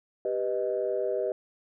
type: chord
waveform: sine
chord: G augmented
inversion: none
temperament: equal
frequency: 392 / 493.9 / 622.3 Hz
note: G4 / B4 / D#5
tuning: 0 / 0 / 0 cents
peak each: -30 dBFS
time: 0.25-1.32 s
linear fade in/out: 2 ms
effects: tanh soft clip ceiling -17 dBFS